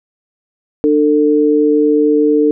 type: tone pair together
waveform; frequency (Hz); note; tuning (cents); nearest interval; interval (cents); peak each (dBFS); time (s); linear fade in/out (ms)
sine; 298.9 / 447.8; D4 / A4; +31 / +30; perfect fifth; 699; -11; 0.84-2.51; 0
effects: none